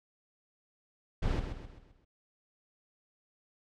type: noise with echo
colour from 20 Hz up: brown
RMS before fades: -30 dBFS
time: 1.22-1.4 s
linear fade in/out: 10 ms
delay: 130 ms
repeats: 5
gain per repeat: -7 dB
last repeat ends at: 2.05 s
effects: low-pass 5000 Hz 12 dB/octave